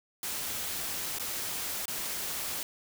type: noise with dropouts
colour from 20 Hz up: white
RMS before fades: -35 dBFS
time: 0.23-2.63 s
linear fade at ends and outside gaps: 2 ms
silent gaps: 1.186-1.196 / 1.856-1.88 s
effects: none